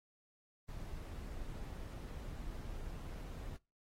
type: noise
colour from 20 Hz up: brown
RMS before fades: -45 dBFS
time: 0.68-3.57 s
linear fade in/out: 10 ms
effects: noise-tail reverb RT60 0.3 s tail -24 dB re dry + AAC 48 kbps